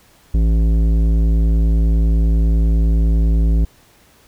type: tone with tanh clipping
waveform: sine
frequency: 55 Hz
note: A1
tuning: in tune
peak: -13 dBFS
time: 0.34-3.65 s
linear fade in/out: 5 ms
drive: 13 dB
effects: pink hiss -51 dBFS RMS until 4.27 s